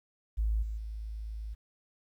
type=tone with level steps; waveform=sine; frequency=54 Hz; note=A1; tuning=32 cents flat; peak=-26 / -33 / -36 dBFS; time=0.37-1.55 s; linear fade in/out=20 ms; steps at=0.62 / 0.77 s; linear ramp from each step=10 ms; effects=11-bit